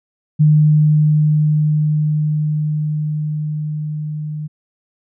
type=tone with level ramp; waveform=sine; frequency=152 Hz; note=D#3; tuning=40 cents flat; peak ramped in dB=-7 to -22 dBFS; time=0.39-4.48 s; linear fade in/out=20 ms; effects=none